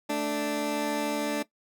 20% pulse tone pair together, 220 / 293.7 Hz, A3 / D4, 0 / 0 cents, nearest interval perfect fourth, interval 500 cents, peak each -28 / -23 dBFS, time 0.09-1.43 s, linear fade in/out 10 ms, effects noise-tail reverb RT60 0.1 s tail -17 dB re dry

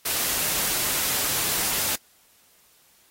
white noise, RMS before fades -25 dBFS, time 0.05-1.96 s, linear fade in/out 10 ms, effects white hiss -59 dBFS RMS until 3.1 s + AAC 48 kbps

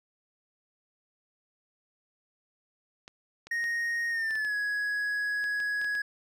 clicks, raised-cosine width 0.2 ms, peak -28 dBFS, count 11, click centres 3.079 / 3.47 / 3.641 / 4.308 / 4.355 / 4.449 / 5.441 / 5.602 / 5.815 / 5.845 / 5.952 s
triangle tone with pitch glide, 1864.7 to 1670.9 Hz, A#6 to G#6, 0 to +10 cents, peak -26 dBFS, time 3.51-6.02 s, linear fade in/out 5 ms, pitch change -190 cents, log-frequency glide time 4.1-4.55 s
effects none

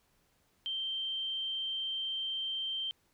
sine tone, 3136 Hz, G7, in tune, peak -33 dBFS, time 0.66-2.91 s, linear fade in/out 0 ms, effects pink hiss -72 dBFS RMS until 3.13 s

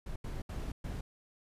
brown noise bursts at uneven times, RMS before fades -39 dBFS, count 4, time 0.06-0.16 / 0.24-0.42 / 0.49-0.72 / 0.84-1.01 s, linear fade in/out 5 ms, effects resampled to 32000 Hz

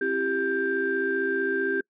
sine tone cluster, 267 / 338.1 / 393.5 / 1580 Hz, C4 / E4 / G4 / G6, +35 / +44 / +7 / +13 cents, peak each -32 / -32 / -26 / -27 dBFS, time 0.01-1.81 s, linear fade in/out 5 ms, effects noise-tail reverb RT60 0.1 s tail -26 dB re dry + tanh soft clip ceiling -14 dBFS

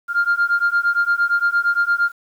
sine beating tone pair, 1396.9 / 1405.6 Hz, F6 / F6, 0 / +11 cents, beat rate 8.7 Hz, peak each -17 dBFS, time 0.08-2.12 s, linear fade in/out 50 ms, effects tanh soft clip ceiling -10 dBFS + 8-bit

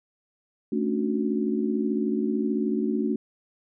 sine chord, D major seventh, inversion second, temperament just, 220.2 / 275.3 / 293.7 / 367.1 Hz, A3 / C#4 / D4 / F#4, +2 / -12 / 0 / -14 cents, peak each -26 / -30 / -30 / -29 dBFS, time 0.72-3.16 s, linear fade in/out 5 ms, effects none

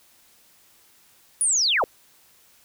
sine linear sweep, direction down, 9956 to 387.8 Hz, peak -18 dBFS, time 1.41-1.84 s, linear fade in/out 0 ms, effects white hiss -57 dBFS RMS until 2.64 s

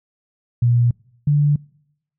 sine tone pair in turn, 119.9 / 146.2 Hz, A#2 / D3, +49 / -7 cents, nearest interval minor third, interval 344 cents, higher second, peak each -12 dBFS, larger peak neither, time 0.62-0.91 / 1.27-1.56 s, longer neither, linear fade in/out 5 ms, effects noise-tail reverb RT60 0.8 s tail -26 dB re dry

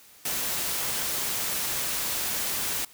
white noise, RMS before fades -29 dBFS, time 0.25-2.85 s, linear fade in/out 5 ms, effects white hiss -53 dBFS RMS until 2.93 s

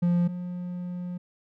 triangle tone pair in turn, 174.61 / 178.18 Hz, F3 / F3, 0 / +35 cents, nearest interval unison, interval 35 cents, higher second, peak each -18 / -29 dBFS, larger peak first, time 0.02-0.28 / 0.28-1.18 s, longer second, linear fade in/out 10 ms, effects none

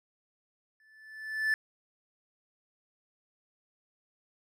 triangle tone with exponential growth, 1750 Hz, A6, 10 cents flat, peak -21 dBFS, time 0.8-1.54 s, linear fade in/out 1 ms, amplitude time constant 160 ms, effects none

